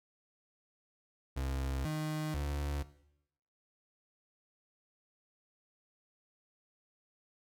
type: tone with pitch steps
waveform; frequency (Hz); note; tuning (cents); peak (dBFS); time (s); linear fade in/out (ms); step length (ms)
35% pulse; 66.7 / 154.4 / 72; C2 / D#3 / D2; +34 / -13 / -34; -32; 1.36-2.83; 10; 490
effects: noise-tail reverb RT60 0.8 s tail -17 dB re dry